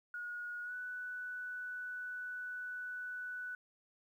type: tone with pitch glide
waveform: sine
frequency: 1447 to 1486 Hz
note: F#6 to F#6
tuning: -39 to +7 cents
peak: -40 dBFS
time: 0.14-3.55 s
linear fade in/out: 2 ms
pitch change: +46 cents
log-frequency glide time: 0.63-0.74 s
effects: 12-bit